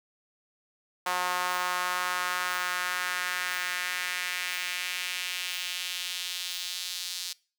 sawtooth tone with high-pass filter sweep, 180.2 Hz, F#3, 45 cents flat, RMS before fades -32 dBFS, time 1.06-7.33 s, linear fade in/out 5 ms, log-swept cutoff 930 to 4300 Hz, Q 1.9, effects noise-tail reverb RT60 0.4 s tail -24 dB re dry

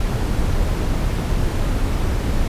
brown noise, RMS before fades -19 dBFS, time 0-2.48 s, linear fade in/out 5 ms, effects resampled to 32000 Hz

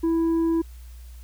sine tone with tanh clipping, 329.6 Hz, E4, in tune, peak -20 dBFS, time 0.03-0.62 s, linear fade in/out 10 ms, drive 4 dB, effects added 60 Hz sine -39 dBFS peak until 1.23 s + white hiss -56 dBFS RMS until 1.23 s

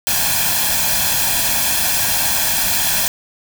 white noise with comb filter, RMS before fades -17 dBFS, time 0.07-3.08 s, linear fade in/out 0 ms, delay 1.2 ms, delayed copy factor +0.7, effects none

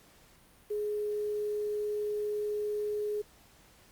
sine tone with quantisation, 418.8 Hz, G#4, 15 cents sharp, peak -30 dBFS, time 0.7-3.22 s, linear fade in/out 10 ms, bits 9, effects pink hiss -60 dBFS RMS until 3.91 s + Opus 48 kbps

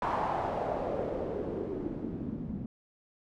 white noise with low-pass filter sweep, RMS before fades -34 dBFS, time 0.02-2.66 s, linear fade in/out 2 ms, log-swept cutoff 990 to 200 Hz, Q 2.9, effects none

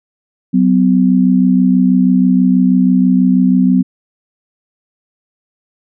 sine tone pair together, 187 / 253.2 Hz, F#3 / B3, +19 / +43 cents, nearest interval perfect fourth, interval 524 cents, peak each -10 dBFS, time 0.53-3.83 s, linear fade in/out 20 ms, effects none

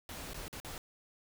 pink noise with dropouts, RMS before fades -44 dBFS, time 0.09-0.78 s, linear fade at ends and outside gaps 1 ms, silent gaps 0.334-0.343 / 0.481-0.528 / 0.601-0.647 s, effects none

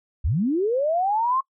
sine linear sweep, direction up, 51.91 to 1083 Hz, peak -19 dBFS, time 0.24-1.41 s, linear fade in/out 10 ms, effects noise-tail reverb RT60 0.1 s tail -23 dB re dry

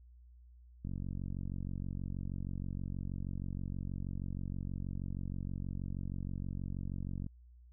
click train, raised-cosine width 5 ms, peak -28 dBFS, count 298, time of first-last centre 0.85-7.265 s, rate 46.3 Hz, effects added 60 Hz sine -55 dBFS peak until 7.72 s

